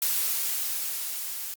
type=noise with level ramp; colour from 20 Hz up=blue; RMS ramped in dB=-25 to -35 dBFS; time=0.02-1.54 s; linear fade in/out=2 ms; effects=Opus 48 kbps